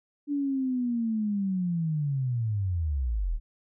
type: linear sweep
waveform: sine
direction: down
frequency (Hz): 292 to 34.13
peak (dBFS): -25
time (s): 0.27-3.4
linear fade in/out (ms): 50
effects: none